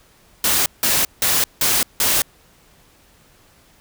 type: noise bursts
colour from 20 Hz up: white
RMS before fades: -17 dBFS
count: 5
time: 0.44-2.22 s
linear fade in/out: 2 ms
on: 220 ms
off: 170 ms
effects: pink hiss -53 dBFS RMS until 3.8 s